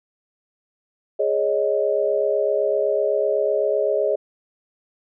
sine chord, Ab suspended fourth, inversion none, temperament equal, 415.3 / 554.4 / 622.3 Hz, Ab4 / Db5 / Eb5, 0 / 0 / 0 cents, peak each -22 dBFS, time 1.19-4.16 s, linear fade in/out 10 ms, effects none

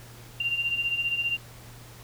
sine beating tone pair, 2767 / 2782 Hz, F7 / F7, -17 / -7 cents, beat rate 15 Hz, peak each -32 / -26 dBFS, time 0.4-1.37 s, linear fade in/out 5 ms, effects added 118 Hz sine -47 dBFS peak until 2.03 s + pink hiss -49 dBFS RMS until 2.03 s

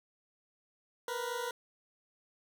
20% pulse tone pair together, 471.2 / 496.3 Hz, A#4 / B4, +19 / +8 cents, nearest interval minor second, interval 89 cents, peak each -33 / -33 dBFS, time 1.08-1.51 s, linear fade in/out 2 ms, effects none

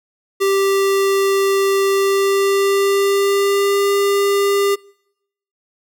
square tone with pitch glide, 392 to 400.2 Hz, G4 to G4, 0 to +36 cents, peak -14 dBFS, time 0.4-4.76 s, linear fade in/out 20 ms, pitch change +36 cents, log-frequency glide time 1.9-3.89 s, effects noise-tail reverb RT60 0.8 s tail -26 dB re dry

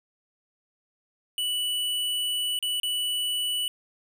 square tone with dropouts, 2960 Hz, F#7, in tune, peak -26 dBFS, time 1.38-3.68 s, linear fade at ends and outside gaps 1 ms, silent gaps 2.59-2.626 / 2.8-2.832 s, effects none

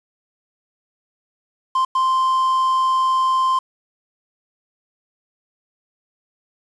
triangle tone bursts at uneven times, 1044 Hz, C6, 4 cents flat, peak -13 dBFS, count 2, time 1.75-1.85 / 1.95-3.59 s, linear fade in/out 5 ms, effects resampled to 22050 Hz + 7-bit

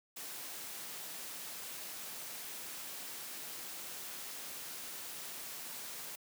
white noise, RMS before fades -45 dBFS, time 0.16-6.16 s, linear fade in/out 10 ms, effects high-pass 150 Hz 12 dB/octave

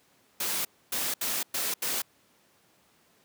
white noise bursts at uneven times, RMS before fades -30 dBFS, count 5, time 0.4-0.65 / 0.92-1.14 / 1.21-1.43 / 1.54-1.74 / 1.82-2.02 s, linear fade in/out 5 ms, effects pink hiss -64 dBFS RMS until 3.24 s + high-pass 150 Hz 12 dB/octave

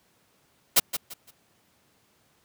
white noise with echo, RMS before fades -17 dBFS, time 0.76-0.8 s, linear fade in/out 10 ms, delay 170 ms, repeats 3, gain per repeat -11 dB, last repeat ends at 1.31 s, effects pink hiss -65 dBFS RMS until 2.44 s + high-pass 100 Hz 12 dB/octave

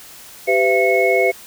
sine tone cluster, 391 / 505 / 673 / 2191 Hz, G4 / B4 / E5 / C#7, -4 / +39 / +36 / -21 cents, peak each -18 dBFS, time 0.47-1.32 s, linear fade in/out 20 ms, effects white hiss -40 dBFS RMS until 1.46 s

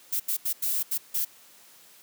violet noise bursts at uneven times, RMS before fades -27 dBFS, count 6, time 0.12-0.2 / 0.28-0.37 / 0.45-0.53 / 0.62-0.83 / 0.91-0.98 / 1.14-1.25 s, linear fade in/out 10 ms, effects white hiss -54 dBFS RMS until 2.02 s + high-pass 150 Hz 12 dB/octave

